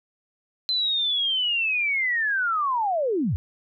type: linear sweep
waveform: sine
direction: down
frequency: 4086 to 67.7 Hz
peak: -21 dBFS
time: 0.69-3.36 s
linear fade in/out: 0 ms
effects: none